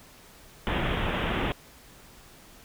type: low-pass noise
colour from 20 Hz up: pink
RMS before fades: -28 dBFS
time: 0.67-1.52 s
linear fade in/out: 0 ms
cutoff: 3500 Hz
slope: 96 dB/octave
effects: pink hiss -52 dBFS RMS until 2.64 s